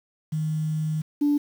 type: tone pair in turn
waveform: sine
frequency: 155.5 / 291 Hz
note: D#3 / D4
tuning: -1 / -16 cents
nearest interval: major seventh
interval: 1085 cents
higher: second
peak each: -23 / -17 dBFS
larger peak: second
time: 0.32-1.02 / 1.21-1.38 s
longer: first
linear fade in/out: 10 ms
effects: tanh soft clip ceiling -14 dBFS + 8-bit